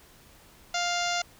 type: harmonic tone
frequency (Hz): 700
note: F5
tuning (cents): +4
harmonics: 1 / 2 / 3 / 4 / 5 / 6 / 7 / 8 / 9 / 10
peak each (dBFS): -30 / -33 / -35 / -36 / -37 / -38 / -38 / -39 / -40 / -40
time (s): 0.74-1.22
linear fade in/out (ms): 5
effects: pink hiss -55 dBFS RMS until 1.39 s